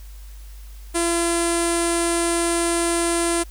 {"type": "tone with low-pass filter", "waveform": "sawtooth", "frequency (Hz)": 339.8, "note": "F4", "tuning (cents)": -47, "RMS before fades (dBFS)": -21, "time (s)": [0.94, 3.44], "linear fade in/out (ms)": 20, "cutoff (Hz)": 9300, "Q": 7.6, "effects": ["added 50 Hz sine -36 dBFS peak until 3.5 s", "white hiss -51 dBFS RMS until 3.5 s"]}